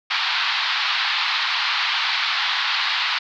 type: band-pass noise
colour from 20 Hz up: white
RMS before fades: -22 dBFS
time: 0.1-3.19 s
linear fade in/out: 10 ms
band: 840 to 4400 Hz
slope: 48 dB/octave
effects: none